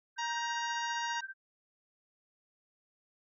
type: tone with tremolo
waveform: sine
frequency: 1564 Hz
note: G6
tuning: 4 cents flat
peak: -35 dBFS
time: 0.16-1.34 s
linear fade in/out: 50 ms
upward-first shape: triangle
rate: 15 Hz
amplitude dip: 100%
type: harmonic tone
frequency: 940 Hz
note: A#5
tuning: 14 cents sharp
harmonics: 1 / 2 / 3 / 4 / 5 / 6 / 7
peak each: -35 / -41 / -44 / -46 / -49 / -47 / -49 dBFS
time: 0.18-1.21 s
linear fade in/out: 10 ms
effects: none